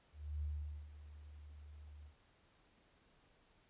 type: tone with ADSR envelope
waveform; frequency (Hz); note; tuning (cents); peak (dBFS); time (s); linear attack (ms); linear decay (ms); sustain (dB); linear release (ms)
sine; 74.5; D2; +25; -37; 0.12-2.14; 300; 460; -15; 88
effects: pink hiss -71 dBFS RMS until 3.69 s + resampled to 8000 Hz